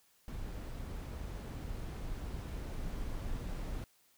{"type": "noise with level ramp", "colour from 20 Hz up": "brown", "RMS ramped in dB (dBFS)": [-42, -39], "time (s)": [0.28, 3.84], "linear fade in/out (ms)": 0, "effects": ["white hiss -69 dBFS RMS until 4.17 s"]}